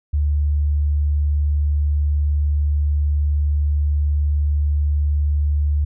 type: tone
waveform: sine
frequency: 73.42 Hz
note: D2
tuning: in tune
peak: -15 dBFS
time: 0.13-5.85 s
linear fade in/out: 10 ms
effects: none